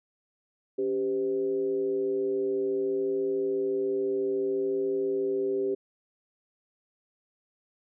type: tone with frequency modulation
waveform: sine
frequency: 393.3 Hz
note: G4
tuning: 6 cents sharp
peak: -25 dBFS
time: 0.78-5.75 s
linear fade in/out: 10 ms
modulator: 114 Hz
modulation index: 0.58
effects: none